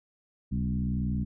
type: tone with frequency modulation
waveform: sine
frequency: 138.59 Hz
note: C#3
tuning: in tune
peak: -26 dBFS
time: 0.51-1.25 s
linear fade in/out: 20 ms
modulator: 61 Hz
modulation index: 1.6
effects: none

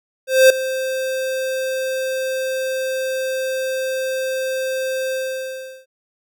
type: tone with ADSR envelope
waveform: square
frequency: 523.3 Hz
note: C5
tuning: in tune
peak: -6 dBFS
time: 0.27-5.86 s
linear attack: 230 ms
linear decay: 4 ms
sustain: -15 dB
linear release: 730 ms
effects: none

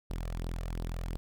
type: tone with flanger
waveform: sawtooth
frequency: 42.17 Hz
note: E1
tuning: 40 cents sharp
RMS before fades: -36 dBFS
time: 0.1-1.17 s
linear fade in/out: 0 ms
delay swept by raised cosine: 0.21 to 1.71 ms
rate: 2.8 Hz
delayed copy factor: +0.6
effects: none

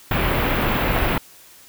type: band-stop noise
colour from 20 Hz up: pink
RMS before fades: -20 dBFS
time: 0.11-1.18 s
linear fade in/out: 2 ms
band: 3000 to 16000 Hz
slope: 24 dB/octave
effects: white hiss -47 dBFS RMS until 1.68 s

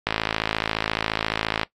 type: click train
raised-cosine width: 0.3 ms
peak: -5 dBFS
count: 86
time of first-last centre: 0.07-1.633 s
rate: 54.4 Hz
effects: noise-tail reverb RT60 0.1 s tail -20 dB re dry + AAC 64 kbps

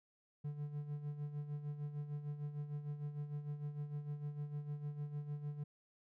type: tone with tremolo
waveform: triangle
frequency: 146.83 Hz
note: D3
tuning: in tune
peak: -36 dBFS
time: 0.44-5.64 s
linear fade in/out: 10 ms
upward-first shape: sine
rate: 6.6 Hz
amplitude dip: 65%
effects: none

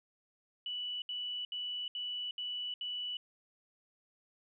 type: tone bursts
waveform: sine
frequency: 2960 Hz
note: F#7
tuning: in tune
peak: -36 dBFS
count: 6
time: 0.66-3.17 s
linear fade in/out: 2 ms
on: 360 ms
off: 70 ms
effects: none

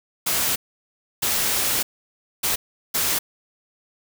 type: noise bursts at uneven times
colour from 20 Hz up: white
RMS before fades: -22 dBFS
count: 4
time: 0.26-0.56 / 1.22-1.83 / 2.43-2.56 / 2.94-3.19 s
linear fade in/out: 10 ms
effects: none

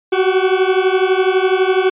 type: beating tone pair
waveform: 40% pulse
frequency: 370 / 382 Hz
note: F#4 / G4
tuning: 0 / -45 cents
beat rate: 12 Hz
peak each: -14 dBFS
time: 0.12-1.9 s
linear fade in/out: 10 ms
effects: resampled to 8000 Hz

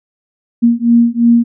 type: beating tone pair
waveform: sine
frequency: 233.6 / 236.5 Hz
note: A#3 / A#3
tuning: +4 / +25 cents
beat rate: 2.9 Hz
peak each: -10 dBFS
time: 0.62-1.44 s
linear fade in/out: 20 ms
effects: none

